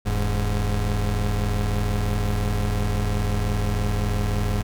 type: tone pair together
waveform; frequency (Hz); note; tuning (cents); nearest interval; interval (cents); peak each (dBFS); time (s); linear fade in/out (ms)
35% pulse; 40.38 / 103.83; E1 / G#2; -35 / 0; octave + major third; 1635; -22; 0.05-4.63; 20
effects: none